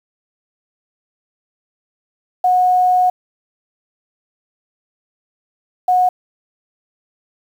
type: tone bursts at uneven times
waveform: sine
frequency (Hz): 730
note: F#5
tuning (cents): -24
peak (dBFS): -10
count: 2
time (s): 2.44-3.1 / 5.88-6.09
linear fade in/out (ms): 5
effects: 7-bit